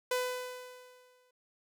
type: tone with exponential decay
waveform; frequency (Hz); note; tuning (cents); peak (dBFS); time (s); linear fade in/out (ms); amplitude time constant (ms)
sawtooth; 501; B4; +25; -24; 0.11-1.31; 5; 260
effects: none